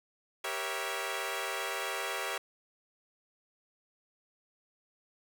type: chord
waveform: 10% pulse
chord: G diminished seventh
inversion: none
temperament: equal with one note detuned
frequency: 392 / 474.6 / 554.4 / 659.3 Hz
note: G4 / Bb4 / Db5 / Fb5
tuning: 0 / +31 / 0 / 0 cents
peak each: -31 dBFS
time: 0.44-2.38 s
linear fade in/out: 5 ms
effects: 9-bit